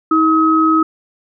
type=tone pair together; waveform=sine; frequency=318.5 / 1274 Hz; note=D#4 / D#6; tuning=+41 / +41 cents; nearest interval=2 octaves; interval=2400 cents; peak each=-12 dBFS; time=0.11-0.83 s; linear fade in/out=5 ms; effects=none